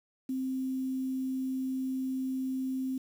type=tone with quantisation; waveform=sine; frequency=261.6 Hz; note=C4; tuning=in tune; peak=-30 dBFS; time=0.29-2.98 s; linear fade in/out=5 ms; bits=9; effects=none